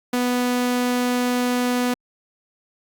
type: tone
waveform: sawtooth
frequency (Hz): 246.9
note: B3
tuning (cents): 0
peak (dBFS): -15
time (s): 0.13-1.94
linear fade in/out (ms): 5
effects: Opus 48 kbps